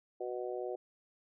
harmonic tone, 123.47 Hz, B2, in tune, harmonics 3 / 4 / 5 / 6, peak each -39 / -41 / -43 / -45 dBFS, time 0.2-0.76 s, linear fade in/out 10 ms, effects none

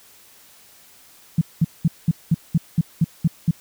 sine tone bursts, 163.6 Hz, E3, 13 cents flat, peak -12 dBFS, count 10, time 1.38-3.51 s, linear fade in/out 5 ms, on 33 ms, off 200 ms, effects white hiss -50 dBFS RMS until 3.6 s

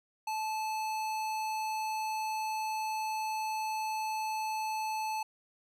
sine tone with hard clipping, 870 Hz, A5, 20 cents flat, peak -34 dBFS, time 0.27-5.23 s, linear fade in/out 5 ms, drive 18 dB, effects none

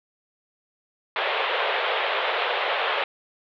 pink band-pass noise, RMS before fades -25 dBFS, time 1.16-3.04 s, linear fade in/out 2 ms, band 450 to 3600 Hz, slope 48 dB/octave, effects none

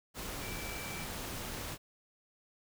sine tone in noise, 2328 Hz, D7, 16 cents flat, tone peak -46 dBFS, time 0.4-1.07 s, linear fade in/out 50 ms, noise pink, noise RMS -41 dBFS, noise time 0.14-1.78 s, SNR -8 dB, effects none

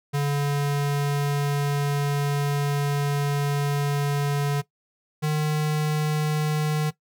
square tone pair in turn, 143.2 / 152.37 Hz, D3 / D#3, -43 / -36 cents, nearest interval minor second, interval 107 cents, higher second, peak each -22 dBFS, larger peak neither, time 0.13-4.62 / 5.22-6.91 s, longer first, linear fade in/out 20 ms, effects noise-tail reverb RT60 0.1 s tail -17 dB re dry

